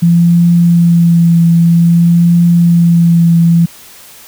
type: tone with vibrato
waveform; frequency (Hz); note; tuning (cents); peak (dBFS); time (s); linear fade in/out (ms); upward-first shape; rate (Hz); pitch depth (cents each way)
sine; 170; F3; -46; -4; 0.02-3.66; 10; triangle; 0.52; 22
effects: white hiss -36 dBFS RMS until 4.27 s